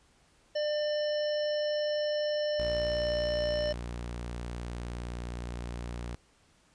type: harmonic tone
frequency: 598 Hz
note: D5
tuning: 31 cents sharp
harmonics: 1 / 3 / 5 / 7 / 9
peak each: -28 / -42 / -42 / -50 / -41 dBFS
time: 0.55-3.73 s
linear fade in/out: 10 ms
type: tone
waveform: sawtooth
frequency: 59.5 Hz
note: A#1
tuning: 36 cents sharp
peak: -32 dBFS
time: 2.59-6.15 s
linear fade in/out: 0 ms
effects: pink hiss -65 dBFS RMS until 6.74 s + resampled to 22050 Hz